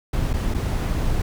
brown noise with dropouts, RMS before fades -22 dBFS, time 0.13-1.22 s, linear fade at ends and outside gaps 5 ms, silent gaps 0.332-0.337 / 0.541-0.545 s, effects none

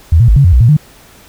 sine tone with pitch steps, 81.2 / 117.6 / 53.8 / 139 / 88.2 / 62.6 / 116.8 / 150.5 Hz, E2 / A#2 / A1 / C#3 / F2 / B1 / A#2 / D3, -26 / +16 / -38 / +5 / +18 / +24 / +4 / +43 cents, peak -3 dBFS, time 0.12-0.768 s, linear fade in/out 5 ms, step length 81 ms, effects pink hiss -41 dBFS RMS until 1.28 s

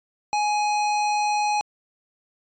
square tone, 836 Hz, G#5, 11 cents sharp, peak -21 dBFS, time 0.33-1.61 s, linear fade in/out 0 ms, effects resampled to 16000 Hz

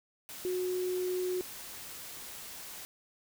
sine tone in noise, 365 Hz, F#4, 24 cents flat, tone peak -30 dBFS, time 0.45-1.41 s, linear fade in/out 0 ms, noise white, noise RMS -45 dBFS, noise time 0.29-2.85 s, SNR +12 dB, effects none

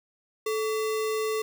sine tone with sample-and-hold, 435.6 Hz, A4, 17 cents flat, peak -25 dBFS, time 0.46-1.42 s, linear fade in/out 5 ms, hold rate 1575 Hz, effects none

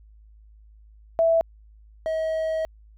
sine / triangle tone pair in turn, 659.3 / 638.7 Hz, E5 / D#5, 0 / +45 cents, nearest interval minor second, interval 55 cents, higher first, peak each -16 / -21 dBFS, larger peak first, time 1.19-1.41 / 2.06-2.65 s, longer second, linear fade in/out 0 ms, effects added 53 Hz sine -48 dBFS peak until 2.97 s

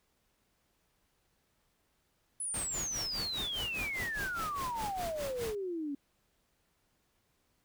sine exponential sweep, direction down, 10290 to 274.5 Hz, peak -34 dBFS, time 2.4-5.95 s, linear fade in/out 5 ms
pink noise with tremolo, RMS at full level -40 dBFS, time 2.54-5.55 s, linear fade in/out 0 ms, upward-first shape sine, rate 4.9 Hz, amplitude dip 85%
effects pink hiss -75 dBFS RMS until 7.64 s

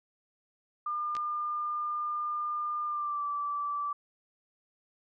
sine tone with pitch glide, 1204 to 1161.6 Hz, D6 to D6, +43 to -19 cents, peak -30 dBFS, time 0.86-3.93 s, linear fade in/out 5 ms, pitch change -62 cents, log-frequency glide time 2.86-3.24 s
clicks, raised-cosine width 0.2 ms, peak -25 dBFS, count 2, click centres 1.152 / 1.167 s
effects none

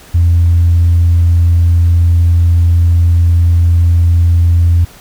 sine tone, 85.3 Hz, F2, 40 cents flat, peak -4 dBFS, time 0.14-4.85 s, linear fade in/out 10 ms, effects tanh soft clip ceiling -2 dBFS + pink hiss -38 dBFS RMS until 5 s

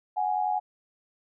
sine tone pair together, 740.3 / 831 Hz, F#5 / G#5, +1 / +1 cents, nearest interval major second, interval 200 cents, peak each -27 dBFS, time 0.16-0.6 s, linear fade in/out 20 ms, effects none

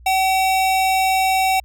square tone pair together, 760 / 2714 Hz, F#5 / E7, +46 / +50 cents, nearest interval octave + minor seventh, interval 2204 cents, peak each -16 / -26 dBFS, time 0.06-1.6 s, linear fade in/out 5 ms, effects added 60 Hz sine -41 dBFS peak until 1.64 s

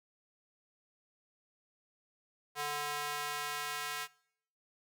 square tone with high-pass filter sweep, 146.83 Hz, D3, in tune, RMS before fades -38 dBFS, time 2.55-4.08 s, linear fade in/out 50 ms, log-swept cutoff 800 to 1400 Hz, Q 1, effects noise-tail reverb RT60 0.7 s tail -24 dB re dry

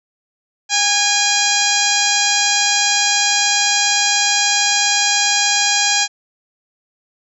harmonic tone with a mistuned harmonic, 813 Hz, G#5, 37 cents flat, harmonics 1 / 2 / 3 / 4 / 5 / 6 / 7 / 8 / 9, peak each -22 / -22 / -22 / -22 / -22 / -22 / -22 / -22 / -22 dBFS, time 0.69-6.08 s, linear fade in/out 50 ms, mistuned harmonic 2, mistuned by +27 cents, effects none

